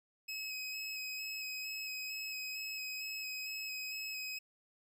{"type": "tone with vibrato", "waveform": "25% pulse", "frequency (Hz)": 2552, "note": "D#7", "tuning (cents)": 43, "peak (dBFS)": -36, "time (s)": [0.28, 4.39], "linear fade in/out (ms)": 10, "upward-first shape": "square", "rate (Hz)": 2.2, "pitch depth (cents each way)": 14, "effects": []}